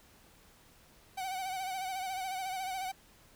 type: tone with vibrato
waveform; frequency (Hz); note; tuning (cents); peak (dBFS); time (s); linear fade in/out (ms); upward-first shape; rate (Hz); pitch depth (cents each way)
45% pulse; 754; F#5; +32; -35; 1.17-2.92; 10; sine; 14; 55
effects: pink hiss -61 dBFS RMS until 3.35 s